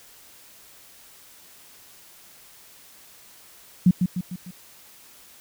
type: tone with echo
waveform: sine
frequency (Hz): 180.6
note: F#3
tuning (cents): -42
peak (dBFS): -11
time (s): 3.86-3.91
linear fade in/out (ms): 5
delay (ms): 150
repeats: 4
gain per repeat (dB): -6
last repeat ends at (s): 4.51
effects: white hiss -50 dBFS RMS until 5.4 s